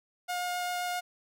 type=tone with vibrato; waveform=sawtooth; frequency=715 Hz; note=F5; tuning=41 cents sharp; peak=-27 dBFS; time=0.28-1.01 s; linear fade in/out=20 ms; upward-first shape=triangle; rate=7.6 Hz; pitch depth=8 cents each way; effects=none